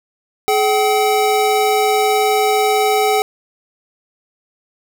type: tone pair together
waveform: square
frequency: 424.4 / 767.6 Hz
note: G#4 / G5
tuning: +38 / -37 cents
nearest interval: minor seventh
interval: 1025 cents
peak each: -16 dBFS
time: 0.48-3.22 s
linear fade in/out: 0 ms
effects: none